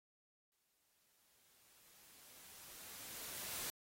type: noise with exponential growth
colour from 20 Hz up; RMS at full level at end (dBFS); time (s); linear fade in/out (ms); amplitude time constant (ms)
white; -43; 0.52-3.7; 0; 690
effects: AAC 48 kbps